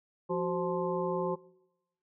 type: harmonic tone with a mistuned harmonic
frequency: 174.61 Hz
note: F3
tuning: in tune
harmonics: 1 / 2 / 3 / 5 / 6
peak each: -36 / -32 / -34 / -38 / -38 dBFS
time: 0.29-1.36 s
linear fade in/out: 20 ms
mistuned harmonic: 2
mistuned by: +110 cents
effects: noise-tail reverb RT60 1.0 s tail -24 dB re dry